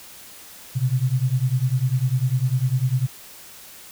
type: beating tone pair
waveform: sine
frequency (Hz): 123.47 / 133.47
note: B2 / C3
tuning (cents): 0 / +35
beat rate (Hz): 10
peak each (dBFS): -21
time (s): 0.75-3.07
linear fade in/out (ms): 20
effects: white hiss -43 dBFS RMS until 3.91 s